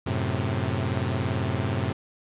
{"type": "chord", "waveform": "sawtooth", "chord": "F# diminished", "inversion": "none", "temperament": "equal", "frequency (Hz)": [92.5, 110, 130.81], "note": ["F#2", "A2", "C3"], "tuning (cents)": [0, 0, 0], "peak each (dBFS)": -25, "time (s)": [0.06, 1.93], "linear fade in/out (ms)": 10, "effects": ["resampled to 8000 Hz", "9-bit"]}